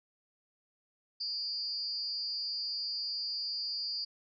sine tone with amplitude modulation, 4723 Hz, D8, 9 cents sharp, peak -30 dBFS, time 1.2-4.05 s, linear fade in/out 10 ms, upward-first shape sine, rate 297 Hz, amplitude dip 80%, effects none

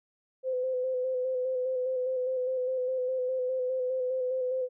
sine tone with vibrato, 511 Hz, C5, 41 cents flat, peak -27 dBFS, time 0.43-4.69 s, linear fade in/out 50 ms, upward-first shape square, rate 4.9 Hz, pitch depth 26 cents each way, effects none

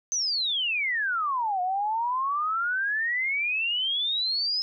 sine exponential two-way sweep, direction down then up, 6272 to 714 to 5170 Hz, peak -24 dBFS, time 0.12-4.62 s, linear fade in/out 0 ms, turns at 1.61 s, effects none

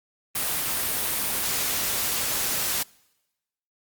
white noise, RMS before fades -26 dBFS, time 0.35-2.83 s, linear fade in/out 5 ms, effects noise-tail reverb RT60 1.0 s tail -25 dB re dry + Opus 32 kbps

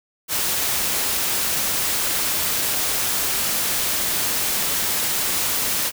white noise, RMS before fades -22 dBFS, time 0.28-5.92 s, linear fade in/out 50 ms, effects none

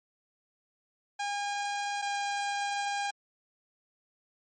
sawtooth tone pair in turn, 812 / 808 Hz, G#5 / G#5, -39 / -48 cents, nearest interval unison, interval 9 cents, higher first, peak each -27 / -26 dBFS, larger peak second, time 1.19-2.02 / 2.02-3.11 s, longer second, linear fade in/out 10 ms, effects MP3 32 kbps

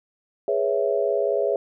sine chord, C# minor seventh, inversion second, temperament equal, 415.3 / 493.9 / 554.4 / 659.3 Hz, G#4 / B4 / C#5 / E5, 0 / 0 / 0 / 0 cents, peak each -24 / -28 / -24 / -26 dBFS, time 0.48-1.56 s, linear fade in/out 2 ms, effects none

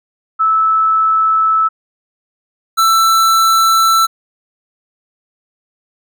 sine / square tone pair in turn, 1308 / 1331.6 Hz, E6 / E6, -14 / +17 cents, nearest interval unison, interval 31 cents, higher second, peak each -9 dBFS, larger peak neither, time 0.39-1.69 / 2.77-4.07 s, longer neither, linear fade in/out 20 ms, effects none

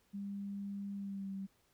sine tone with pitch glide, 200 to 194.19 Hz, G3 to G3, +35 to -16 cents, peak -39 dBFS, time 0.13-1.47 s, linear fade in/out 20 ms, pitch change -51 cents, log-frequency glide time 0.95-1.32 s, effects pink hiss -73 dBFS RMS until 1.73 s

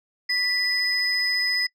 sine tone pair together, 1975.5 / 5045 Hz, B6 / D#8, 0 / +23 cents, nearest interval octave + major third, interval 1623 cents, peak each -23 / -22 dBFS, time 0.29-1.67 s, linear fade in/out 10 ms, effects noise-tail reverb RT60 0.1 s tail -23 dB re dry + tanh soft clip ceiling -16 dBFS

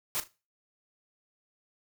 white noise with echo, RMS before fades -31 dBFS, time 0.15-0.2 s, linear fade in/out 0 ms, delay 38 ms, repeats 2, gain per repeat -14 dB, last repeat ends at 0.276 s, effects noise-tail reverb RT60 0.3 s tail -18 dB re dry

